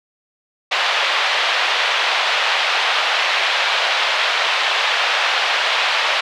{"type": "band-pass noise", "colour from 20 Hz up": "white", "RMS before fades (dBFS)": -18, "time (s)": [0.71, 6.21], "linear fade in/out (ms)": 10, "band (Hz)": [590, 3600], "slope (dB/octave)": 24, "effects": []}